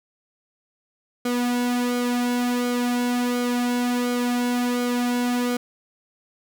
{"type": "tone with flanger", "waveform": "sawtooth", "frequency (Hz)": 244.4, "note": "B3", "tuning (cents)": -18, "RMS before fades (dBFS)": -23, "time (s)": [1.25, 5.57], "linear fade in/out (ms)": 5, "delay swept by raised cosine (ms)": [1.1, 2.5], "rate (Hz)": 1.4, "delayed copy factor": -0.65, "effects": []}